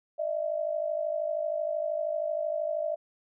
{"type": "tone pair together", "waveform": "sine", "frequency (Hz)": [606.4, 659.3], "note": ["D#5", "E5"], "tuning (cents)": [-45, 0], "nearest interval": "minor second", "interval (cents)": 145, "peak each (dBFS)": [-30, -31], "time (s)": [0.18, 2.96], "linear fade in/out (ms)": 20, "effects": []}